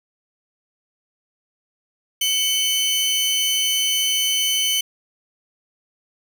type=tone pair together; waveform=sawtooth; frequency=2230 / 3037 Hz; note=C#7 / F#7; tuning=+10 / +44 cents; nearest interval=perfect fourth; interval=534 cents; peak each=-26 / -15 dBFS; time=2.21-4.81 s; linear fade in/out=5 ms; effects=8-bit

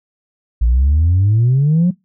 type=exponential sweep; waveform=sine; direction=up; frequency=55 to 185 Hz; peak=-8 dBFS; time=0.61-1.91 s; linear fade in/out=10 ms; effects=noise-tail reverb RT60 0.2 s tail -22 dB re dry + tanh soft clip ceiling -7 dBFS

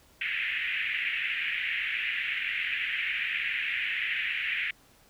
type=band-pass noise; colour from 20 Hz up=pink; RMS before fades=-31 dBFS; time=0.21-4.71 s; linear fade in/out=5 ms; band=1800 to 2800 Hz; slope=48 dB/octave; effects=pink hiss -60 dBFS RMS until 5.09 s

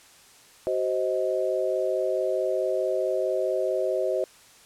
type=chord; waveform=sine; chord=C diminished; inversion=second; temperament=just; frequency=376.7 / 523.3 / 627.9 Hz; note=Gb4 / C5 / Eb5; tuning=+31 / 0 / +16 cents; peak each=-28 / -27 / -27 dBFS; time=0.67-4.24 s; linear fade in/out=0 ms; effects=white hiss -53 dBFS RMS until 4.65 s + low-pass 10000 Hz 12 dB/octave

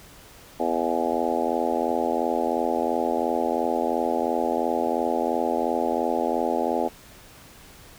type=harmonic tone with a mistuned harmonic; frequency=82.9 Hz; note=E2; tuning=10 cents sharp; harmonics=3 / 4 / 5 / 6 / 7 / 8 / 9 / 10; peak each=-30 / -30 / -30 / -30 / -30 / -30 / -30 / -30 dBFS; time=0.59-6.89 s; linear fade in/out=20 ms; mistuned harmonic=10; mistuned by=+27 cents; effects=pink hiss -48 dBFS RMS until 7.98 s

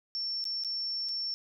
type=tone with dropouts; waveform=sine; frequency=5430 Hz; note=F8; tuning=50 cents flat; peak=-31 dBFS; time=0.15-1.34 s; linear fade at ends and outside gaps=0 ms; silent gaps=0.441-0.453 / 0.637-0.647 / 1.087-1.091 s; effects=none

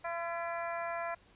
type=harmonic tone with a mistuned harmonic; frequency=339 Hz; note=E4; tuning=49 cents sharp; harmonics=2 / 3 / 4 / 5 / 6 / 7; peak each=-37 / -41 / -43 / -45 / -47 / -48 dBFS; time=0.04-1.15 s; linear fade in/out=10 ms; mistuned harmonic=6; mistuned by=-34 cents; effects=pink hiss -63 dBFS RMS until 1.35 s + resampled to 8000 Hz

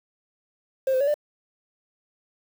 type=tone with pitch steps; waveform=triangle; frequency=530 / 517 / 564 / 593 Hz; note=C5 / C5 / C#5 / D5; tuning=+22 / -21 / +30 / +17 cents; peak=-16 dBFS; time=0.87-1.142 s; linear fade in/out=5 ms; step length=68 ms; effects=tanh soft clip ceiling -15 dBFS + 7-bit

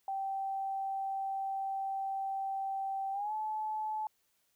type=tone with pitch glide; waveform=sine; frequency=778 to 863.2 Hz; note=G5 to A5; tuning=-13 to -33 cents; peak=-33 dBFS; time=0.08-4.07 s; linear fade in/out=2 ms; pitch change=+180 cents; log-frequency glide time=3.12-3.33 s; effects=white hiss -75 dBFS RMS until 4.55 s

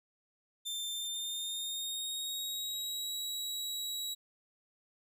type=tone with pitch glide; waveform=sawtooth; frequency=3576 to 3877 Hz; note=A7 to B7; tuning=+27 to -33 cents; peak=-33 dBFS; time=0.65-4.15 s; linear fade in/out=20 ms; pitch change=+140 cents; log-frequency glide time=0.92-3.15 s; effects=none

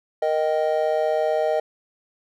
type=chord; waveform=triangle; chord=Eb major; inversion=second; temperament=just; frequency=466.7 / 622.3 / 777.8 Hz; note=Bb4 / Eb5 / G5; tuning=+2 / 0 / -14 cents; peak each=-23 / -19 / -25 dBFS; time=0.22-1.6 s; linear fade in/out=5 ms; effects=none

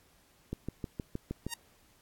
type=click train; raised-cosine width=3 ms; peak=-22 dBFS; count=7; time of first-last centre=0.53-1.466 s; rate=6.41 Hz
type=tone with exponential growth; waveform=5% pulse; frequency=932.3 Hz; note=A#5; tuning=in tune; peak=-20 dBFS; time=1.46-1.54 s; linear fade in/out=5 ms; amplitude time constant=17 ms
effects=pink hiss -65 dBFS RMS until 2.01 s + AAC 64 kbps

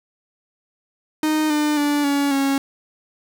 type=tone with pitch steps; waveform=45% pulse; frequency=309 / 300 / 291.3 / 282.9 / 274.7 Hz; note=D#4 / D4 / D4 / C#4 / C#4; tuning=-12 / +37 / -14 / +35 / -16 cents; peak=-17 dBFS; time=1.23-2.58 s; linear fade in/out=2 ms; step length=270 ms; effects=none

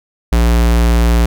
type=tone; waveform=square; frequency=58.27 Hz; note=A#1; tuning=in tune; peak=-9 dBFS; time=0.32-1.26 s; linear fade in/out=5 ms; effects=none

